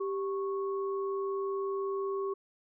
sine tone pair together, 392 / 1103.6 Hz, G4 / C#6, 0 / -8 cents, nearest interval octave + tritone, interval 1792 cents, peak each -31 / -39 dBFS, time 0-2.34 s, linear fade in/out 10 ms, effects none

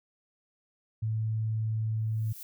sine tone, 110.1 Hz, A2, 2 cents sharp, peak -27 dBFS, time 1.02-2.33 s, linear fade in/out 10 ms
violet noise with exponential growth, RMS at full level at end -41 dBFS, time 1.97-2.43 s, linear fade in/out 1 ms, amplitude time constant 100 ms
effects none

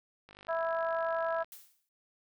click train, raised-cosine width 0.3 ms, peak -36 dBFS, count 59, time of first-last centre 0.29-1.445 s, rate 50.2 Hz
harmonic tone, 329.6 Hz, E4, in tune, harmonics 2 / 3 / 4 / 5, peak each -31 / -37 / -38 / -40 dBFS, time 0.48-1.44 s, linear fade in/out 20 ms
blue noise with exponential decay, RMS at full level -46 dBFS, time 1.52-1.89 s, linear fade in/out 1 ms, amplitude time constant 79 ms
effects none

